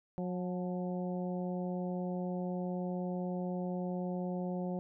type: harmonic tone with a mistuned harmonic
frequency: 180.8 Hz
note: F#3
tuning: 40 cents flat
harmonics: 1 / 2 / 3 / 4 / 5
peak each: -35 / -42 / -42 / -46 / -52 dBFS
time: 0.18-4.79 s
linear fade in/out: 0 ms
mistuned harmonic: 5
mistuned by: -58 cents
effects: none